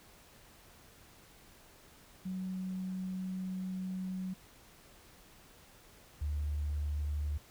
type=tone pair in turn; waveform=sine; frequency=186.5 / 74.01 Hz; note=F#3 / D2; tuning=+14 / +14 cents; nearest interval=octave + major third; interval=1600 cents; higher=first; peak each=-35 / -31 dBFS; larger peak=second; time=2.25-4.34 / 6.21-7.38 s; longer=first; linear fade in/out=10 ms; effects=tanh soft clip ceiling -27 dBFS + pink hiss -59 dBFS RMS until 7.5 s